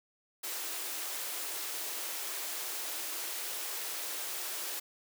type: high-pass noise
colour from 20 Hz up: white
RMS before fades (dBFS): -38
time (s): 0.43-4.8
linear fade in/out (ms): 10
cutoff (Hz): 290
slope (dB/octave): 96
effects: none